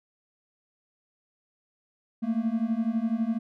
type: beating tone pair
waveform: triangle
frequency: 220 / 232 Hz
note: A3 / A#3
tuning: 0 / -8 cents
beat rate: 12 Hz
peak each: -26 / -25 dBFS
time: 2.22-3.39 s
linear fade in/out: 20 ms
effects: none